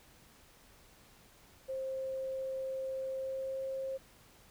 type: tone with pitch glide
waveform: sine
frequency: 529 to 533.3 Hz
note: C5 to C5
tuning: +19 to +33 cents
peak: -35 dBFS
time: 1.68-3.98 s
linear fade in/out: 20 ms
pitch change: +14 cents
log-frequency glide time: 3.09-3.65 s
effects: pink hiss -61 dBFS RMS until 4.5 s